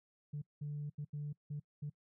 sine tone bursts at uneven times, 146.83 Hz, D3, in tune, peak -37 dBFS, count 6, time 0.33-0.42 / 0.61-0.9 / 0.98-1.05 / 1.13-1.33 / 1.5-1.6 / 1.82-1.9 s, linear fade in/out 10 ms, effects noise-tail reverb RT60 0.1 s tail -24 dB re dry + tanh soft clip ceiling -35 dBFS

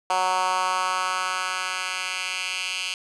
10% pulse tone with high-pass filter sweep, 185 Hz, F#3, in tune, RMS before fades -26 dBFS, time 0.1-2.94 s, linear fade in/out 2 ms, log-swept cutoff 820 to 2800 Hz, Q 2.1, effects resampled to 22050 Hz + 8-bit

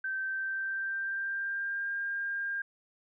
sine tone with pitch glide, 1552 to 1604.9 Hz, G6 to G6, -18 to +40 cents, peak -31 dBFS, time 0.04-2.62 s, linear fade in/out 5 ms, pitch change +58 cents, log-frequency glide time 0.22-1.92 s, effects none

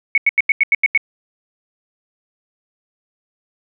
sine tone bursts, 2217 Hz, C#7, in tune, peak -9 dBFS, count 8, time 0.15-0.976 s, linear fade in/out 2 ms, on 28 ms, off 86 ms, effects none

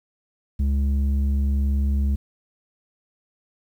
square tone with low-pass filter, 69.3 Hz, C#2, in tune, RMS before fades -21 dBFS, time 0.59-2.16 s, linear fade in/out 10 ms, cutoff 150 Hz, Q 5.6, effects 9-bit

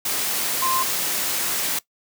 sine tone in noise, 1046.5 Hz, C6, in tune, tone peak -21 dBFS, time 0.62-0.83 s, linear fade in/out 5 ms, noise white, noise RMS -24 dBFS, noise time 0.05-1.79 s, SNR 0 dB, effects noise-tail reverb RT60 0.1 s tail -19 dB re dry + high-pass 150 Hz 12 dB/octave

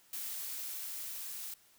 blue noise with level ramp, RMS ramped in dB -40 to -43 dBFS, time 0.13-1.54 s, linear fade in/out 2 ms, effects white hiss -65 dBFS RMS until 1.78 s

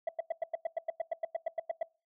sine tone bursts, 659.3 Hz, E5, in tune, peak -26 dBFS, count 16, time 0.07-1.83 s, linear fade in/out 5 ms, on 20 ms, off 96 ms, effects noise-tail reverb RT60 0.3 s tail -24 dB re dry + tanh soft clip ceiling -28 dBFS

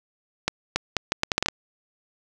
accelerating click train, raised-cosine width 0.2 ms, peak -4 dBFS, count 10, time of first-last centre 0.48-1.485 s, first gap 280 ms, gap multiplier 0.74, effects none

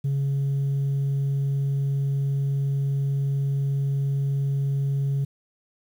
sine tone, 138.59 Hz, C#3, in tune, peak -19 dBFS, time 0.04-5.25 s, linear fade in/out 10 ms, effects tanh soft clip ceiling -20 dBFS + 9-bit

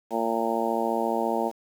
harmonic tone, 114.6 Hz, A#2, 29 cents flat, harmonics 2 / 3 / 4 / 5 / 6 / 7 / 8, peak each -31 / -31 / -31 / -31 / -31 / -31 / -31 dBFS, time 0.1-1.52 s, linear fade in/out 50 ms, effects 8-bit

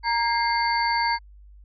sine tone cluster, 933 / 1623 / 2113 / 4553 Hz, A#5 / G#6 / C7 / C#8, +1 / -40 / +16 / +45 cents, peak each -22 / -30 / -28 / -29 dBFS, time 0.03-1.19 s, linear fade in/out 50 ms, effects added 50 Hz sine -45 dBFS peak until 1.64 s

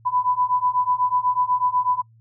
sine beating tone pair, 992 / 1000.1 Hz, B5 / B5, +7 / +21 cents, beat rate 8.1 Hz, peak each -22 / -21 dBFS, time 0.05-2.02 s, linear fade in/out 20 ms, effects noise-tail reverb RT60 0.1 s tail -24 dB re dry + added 113 Hz sine -50 dBFS peak until 2.2 s

